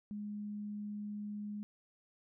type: tone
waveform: sine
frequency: 207.7 Hz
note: G#3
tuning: in tune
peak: -39 dBFS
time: 0.11-1.63 s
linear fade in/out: 0 ms
effects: none